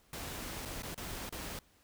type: noise with dropouts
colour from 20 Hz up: pink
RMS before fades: -42 dBFS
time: 0.13-1.59 s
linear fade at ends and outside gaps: 2 ms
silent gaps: 0.652-0.656 / 0.822-0.832 / 0.945-0.977 / 1.293-1.324 s
effects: pink hiss -67 dBFS RMS until 1.83 s